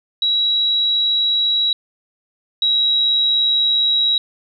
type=tone pair in turn; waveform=sine; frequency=3882 / 3861 Hz; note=B7 / B7; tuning=-31 / -40 cents; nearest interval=unison; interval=9 cents; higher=first; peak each=-14 / -13 dBFS; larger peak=second; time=0.22-1.73 / 2.62-4.18 s; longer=second; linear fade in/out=2 ms; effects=none